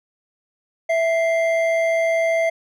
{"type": "tone pair together", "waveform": "triangle", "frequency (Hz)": [659.3, 2093], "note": ["E5", "C7"], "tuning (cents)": [0, 0], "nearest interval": "octave + minor sixth", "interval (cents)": 2000, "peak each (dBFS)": [-15, -23], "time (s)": [0.89, 2.5], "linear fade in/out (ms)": 10, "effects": []}